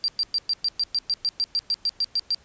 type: tone bursts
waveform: sine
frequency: 4718 Hz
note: D8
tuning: 7 cents sharp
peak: -20 dBFS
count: 16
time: 0.04-2.346 s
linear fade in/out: 0 ms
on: 41 ms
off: 110 ms
effects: pink hiss -56 dBFS RMS until 2.44 s + resampled to 16000 Hz